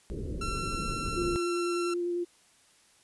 pink low-pass noise, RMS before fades -35 dBFS, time 0.1-1.36 s, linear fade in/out 0 ms, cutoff 480 Hz, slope 48 dB/octave
sawtooth tone, 1353 Hz, E6, 45 cents sharp, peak -30 dBFS, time 0.41-1.94 s, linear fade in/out 5 ms
sine tone with vibrato, 349.2 Hz, F4, in tune, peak -28 dBFS, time 1.16-2.25 s, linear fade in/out 20 ms, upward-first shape square, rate 10 Hz, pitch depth 9 cents each way
effects white hiss -62 dBFS RMS until 3.03 s + resampled to 24000 Hz

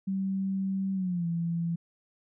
sine tone with pitch glide, 192.7 to 168.73 Hz, G3 to E3, -29 to +41 cents, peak -27 dBFS, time 0.07-1.76 s, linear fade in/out 10 ms, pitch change -230 cents, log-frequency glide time 0.94-1.26 s, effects none

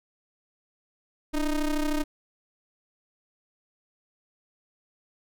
square ring-modulated tone, 155.56 Hz, D#3, in tune, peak -22 dBFS, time 1.33-2.04 s, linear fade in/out 20 ms, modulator 139 Hz, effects none

